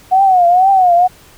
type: tone with vibrato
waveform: sine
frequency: 736 Hz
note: F#5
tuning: 9 cents flat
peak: -6 dBFS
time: 0.11-1.08 s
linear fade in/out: 20 ms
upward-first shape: triangle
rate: 2.1 Hz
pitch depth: 130 cents each way
effects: pink hiss -43 dBFS RMS until 1.37 s